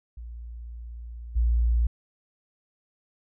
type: tone with level steps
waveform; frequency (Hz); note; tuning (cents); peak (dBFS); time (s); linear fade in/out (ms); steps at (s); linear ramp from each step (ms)
sine; 58.27; A#1; 0; -36 / -19; 0.17-1.87; 5; 1.35; 20
effects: none